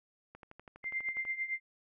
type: click train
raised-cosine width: 0.5 ms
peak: -35 dBFS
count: 12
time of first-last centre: 0.35-1.252 s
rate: 12.2 Hz
type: tone with tremolo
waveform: sine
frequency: 2093 Hz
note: C7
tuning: in tune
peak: -30 dBFS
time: 0.83-1.6 s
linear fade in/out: 50 ms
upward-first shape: triangle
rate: 8.9 Hz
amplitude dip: 85%
effects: none